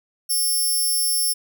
5% pulse tone, 5400 Hz, E8, 41 cents sharp, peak -13 dBFS, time 0.29-1.34 s, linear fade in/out 20 ms, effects none

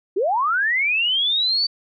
sine linear sweep, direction up, 341.5 to 4600 Hz, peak -17 dBFS, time 0.16-1.67 s, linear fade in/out 10 ms, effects none

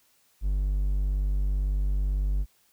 triangle tone, 49 Hz, G1, in tune, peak -21 dBFS, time 0.41-2.46 s, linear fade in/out 50 ms, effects white hiss -65 dBFS RMS until 2.72 s

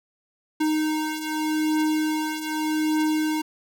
square beating tone pair, 309.1 / 309.93 Hz, D#4 / D#4, -11 / -7 cents, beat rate 0.83 Hz, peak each -29 / -24 dBFS, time 0.6-3.42 s, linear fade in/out 10 ms, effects none

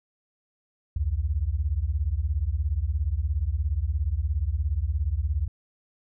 sine beating tone pair, 65.41 / 82.41 Hz, C2 / E2, 0 / 0 cents, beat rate 17 Hz, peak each -26 dBFS, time 0.96-5.48 s, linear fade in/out 5 ms, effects none

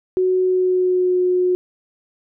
sine tone with pitch glide, 370 to 363 Hz, F#4 to F#4, 0 to -33 cents, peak -14 dBFS, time 0.17-1.55 s, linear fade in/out 0 ms, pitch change -33 cents, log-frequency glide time 0.43-1.19 s, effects none

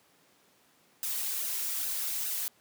blue noise with flanger, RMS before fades -33 dBFS, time 1.03-2.48 s, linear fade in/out 0 ms, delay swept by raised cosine 0.88 to 5.38 ms, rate 2.4 Hz, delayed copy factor -0.85, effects pink hiss -64 dBFS RMS until 2.6 s + high-pass 200 Hz 12 dB/octave

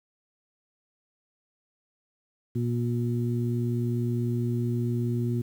harmonic tone, 119.5 Hz, A#2, 43 cents sharp, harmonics 1 / 2 / 3, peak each -26 / -30 / -34 dBFS, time 2.55-5.42 s, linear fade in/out 10 ms, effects 9-bit

